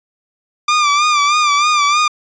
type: tone with vibrato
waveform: sawtooth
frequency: 1188 Hz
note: D6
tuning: 20 cents sharp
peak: -7 dBFS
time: 0.68-2.08 s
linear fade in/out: 5 ms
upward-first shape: sine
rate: 3.2 Hz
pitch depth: 60 cents each way
effects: resampled to 16000 Hz